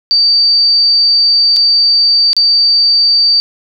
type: tone with dropouts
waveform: sine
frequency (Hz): 4624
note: D8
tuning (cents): -28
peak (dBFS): -6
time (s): 0.11-3.4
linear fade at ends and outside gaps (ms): 0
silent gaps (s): 1.563-1.567 / 2.331-2.366
effects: none